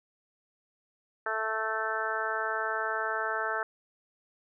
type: harmonic tone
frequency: 220 Hz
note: A3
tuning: in tune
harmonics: 2 / 3 / 4 / 5 / 6 / 7 / 8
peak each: -38 / -37 / -37 / -40 / -34 / -34 / -38 dBFS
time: 1.26-3.63 s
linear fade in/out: 2 ms
effects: none